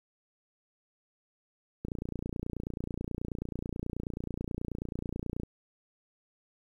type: click train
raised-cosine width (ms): 3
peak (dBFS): -22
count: 106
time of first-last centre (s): 1.85-5.434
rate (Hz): 29.3
effects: 10-bit